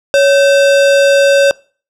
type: tone with sample-and-hold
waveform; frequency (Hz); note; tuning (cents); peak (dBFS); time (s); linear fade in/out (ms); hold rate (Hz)
sine; 558; C#5; +11; -5; 0.14-1.51; 0; 2100
effects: noise-tail reverb RT60 0.4 s tail -24 dB re dry + low-pass 7000 Hz 12 dB/octave